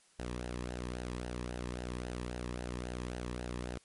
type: tone with flanger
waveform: sawtooth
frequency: 61 Hz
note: B1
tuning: 21 cents flat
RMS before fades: -40 dBFS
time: 0.19-3.78 s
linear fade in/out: 0 ms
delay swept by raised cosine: 0.86 to 1.41 ms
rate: 3.7 Hz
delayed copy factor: -0.55
effects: white hiss -66 dBFS RMS until 3.84 s + MP3 48 kbps